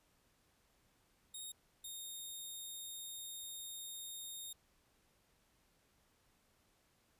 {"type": "tone pair in turn", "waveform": "10% pulse", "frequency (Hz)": [3729, 3695], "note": ["A#7", "A#7"], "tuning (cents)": [0, -16], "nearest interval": "unison", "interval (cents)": 16, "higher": "first", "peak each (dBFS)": [-37, -37], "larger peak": "neither", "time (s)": [[1.34, 1.52], [1.84, 4.53]], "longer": "second", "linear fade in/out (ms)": 5, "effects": ["pink hiss -74 dBFS RMS until 7.19 s", "resampled to 32000 Hz"]}